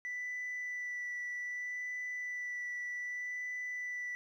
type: tone with vibrato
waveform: sine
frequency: 1975.5 Hz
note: B6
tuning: in tune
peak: -35 dBFS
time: 0.05-4.15 s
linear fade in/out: 0 ms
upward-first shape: sine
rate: 0.64 Hz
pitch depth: 12 cents each way
effects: tanh soft clip ceiling -35 dBFS + 12-bit